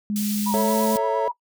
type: tone with pitch glide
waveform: sine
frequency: 207.7 to 216.9 Hz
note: G#3 to A3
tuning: 0 to -25 cents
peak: -22 dBFS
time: 0.1-0.96 s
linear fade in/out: 0 ms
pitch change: +75 cents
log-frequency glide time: 0.57-0.75 s
type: high-pass noise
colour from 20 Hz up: white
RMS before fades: -31 dBFS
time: 0.16-0.97 s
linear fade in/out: 0 ms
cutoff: 3200 Hz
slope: 12 dB/octave
type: tone with vibrato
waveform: sine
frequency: 950 Hz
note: A#5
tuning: 33 cents sharp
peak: -24 dBFS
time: 0.46-1.32 s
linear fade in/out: 10 ms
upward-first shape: sine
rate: 8.8 Hz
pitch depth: 49 cents each way
type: chord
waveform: triangle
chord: A major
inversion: none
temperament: equal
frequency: 440 / 554.4 / 659.3 Hz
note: A4 / C#5 / E5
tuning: 0 / 0 / 0 cents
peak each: -23 / -23 / -25 dBFS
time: 0.54-1.28 s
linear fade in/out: 0 ms
effects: noise-tail reverb RT60 0.1 s tail -21 dB re dry